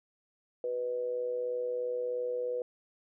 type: tone with amplitude modulation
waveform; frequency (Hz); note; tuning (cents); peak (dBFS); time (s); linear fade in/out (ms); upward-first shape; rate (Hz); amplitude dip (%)
sine; 493.9; B4; 0; -28; 0.64-2.62; 2; sine; 123; 55
effects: none